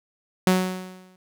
sawtooth tone with exponential decay, 185 Hz, F#3, in tune, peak -10 dBFS, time 0.47-1.16 s, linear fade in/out 2 ms, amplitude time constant 150 ms, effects none

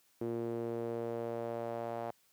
sawtooth tone with band-pass filter sweep, 116.54 Hz, A#2, in tune, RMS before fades -38 dBFS, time 0.21-2.11 s, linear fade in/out 5 ms, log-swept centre 360 to 690 Hz, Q 2.8, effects white hiss -70 dBFS RMS until 2.32 s + high-pass 60 Hz 12 dB/octave

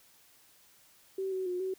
sine tone with pitch steps, 383.8 / 375.8 / 360.1 / 377.5 Hz, G4 / F#4 / F#4 / F#4, -37 / +27 / -47 / +35 cents, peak -31 dBFS, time 1.18-1.74 s, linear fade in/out 5 ms, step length 140 ms, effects white hiss -62 dBFS RMS until 1.78 s

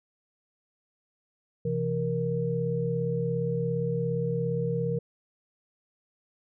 sine tone cluster, 129.4 / 166.7 / 469 Hz, C3 / E3 / A#4, -19 / +20 / +11 cents, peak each -31 / -30 / -29 dBFS, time 1.65-4.99 s, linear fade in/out 5 ms, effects none

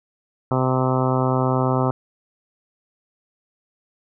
harmonic tone, 129.3 Hz, C3, 20 cents flat, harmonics 1 / 2 / 3 / 4 / 5 / 6 / 7 / 8 / 9 / 10, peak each -21 / -24 / -26 / -27 / -28 / -29 / -29 / -30 / -31 / -31 dBFS, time 0.51-1.91 s, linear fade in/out 2 ms, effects none

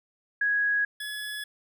sine / 25% pulse tone pair in turn, 1661.2 / 1698.1 Hz, G#6 / G#6, 0 / +38 cents, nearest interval unison, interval 38 cents, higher second, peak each -22 / -29 dBFS, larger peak first, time 0.41-0.85 / 1-1.44 s, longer neither, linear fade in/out 5 ms, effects none

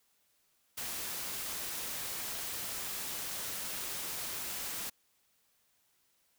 white noise, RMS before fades -39 dBFS, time 0.77-4.9 s, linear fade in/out 10 ms, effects white hiss -73 dBFS RMS until 6.38 s

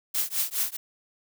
blue noise with tremolo, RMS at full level -24 dBFS, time 0.14-0.77 s, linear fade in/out 10 ms, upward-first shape triangle, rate 4.8 Hz, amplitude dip 100%, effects none

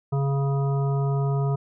harmonic tone, 138.59 Hz, C#3, in tune, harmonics 1 / 3 / 5 / 7 / 9, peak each -21 / -31 / -35 / -38 / -39 dBFS, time 0.12-1.56 s, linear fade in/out 10 ms, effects none

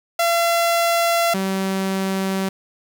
sawtooth tone pair in turn, 680 / 191.92 Hz, F5 / G3, -46 / -36 cents, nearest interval octave + minor seventh, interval 2190 cents, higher first, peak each -12 / -16 dBFS, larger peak first, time 0.19-1.34 / 1.34-2.49 s, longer neither, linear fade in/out 5 ms, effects none

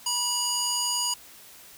square tone with band-pass filter, 970 Hz, B5, 31 cents flat, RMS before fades -27 dBFS, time 0.06-1.14 s, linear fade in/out 5 ms, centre 6600 Hz, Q 1.5, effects white hiss -49 dBFS RMS until 1.77 s

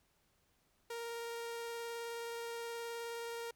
sawtooth tone with vibrato, 466.2 Hz, A#4, in tune, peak -37 dBFS, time 0.9-3.51 s, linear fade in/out 5 ms, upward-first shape sine, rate 19 Hz, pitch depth 9 cents each way, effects pink hiss -75 dBFS RMS until 3.55 s

